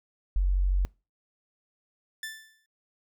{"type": "tone", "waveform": "sine", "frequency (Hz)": 46.39, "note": "F#1", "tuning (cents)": 5, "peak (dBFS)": -21, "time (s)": [0.36, 0.85], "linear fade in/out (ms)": 0}
{"type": "tone with exponential decay", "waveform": "sawtooth", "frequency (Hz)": 1762, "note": "A6", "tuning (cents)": 2, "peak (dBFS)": -29, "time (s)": [2.23, 2.66], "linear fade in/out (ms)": 2, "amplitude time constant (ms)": 92}
{"effects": ["noise-tail reverb RT60 0.3 s tail -26 dB re dry"]}